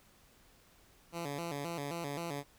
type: tone with vibrato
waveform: 10% pulse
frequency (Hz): 155.5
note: D#3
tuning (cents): -1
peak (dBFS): -29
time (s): 1.12-2.44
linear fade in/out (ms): 50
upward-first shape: square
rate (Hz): 3.8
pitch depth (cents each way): 150
effects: pink hiss -64 dBFS RMS until 2.58 s